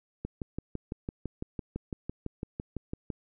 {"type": "click train", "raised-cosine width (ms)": 3, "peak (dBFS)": -21, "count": 18, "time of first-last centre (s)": [0.25, 3.102], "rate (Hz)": 5.96, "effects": []}